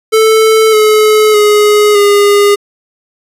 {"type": "tone with pitch steps", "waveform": "square", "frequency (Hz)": [440, 429, 418.2, 407.7], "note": ["A4", "A4", "G#4", "G#4"], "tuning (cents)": [0, -44, 12, -32], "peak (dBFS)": -5, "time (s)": [0.12, 2.56], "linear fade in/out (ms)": 20, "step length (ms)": 610, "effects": ["resampled to 32000 Hz"]}